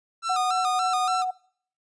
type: tone with vibrato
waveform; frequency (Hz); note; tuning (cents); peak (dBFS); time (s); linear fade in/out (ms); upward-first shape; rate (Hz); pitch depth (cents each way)
45% pulse; 1284; E6; -46; -25; 0.22-1.25; 50; square; 3.5; 77
type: tone with tremolo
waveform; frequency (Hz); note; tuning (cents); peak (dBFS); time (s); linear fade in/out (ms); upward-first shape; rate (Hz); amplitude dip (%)
sine; 740; F#5; 0; -22; 0.29-1.31; 10; triangle; 11; 30
effects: noise-tail reverb RT60 0.6 s tail -23 dB re dry + resampled to 22050 Hz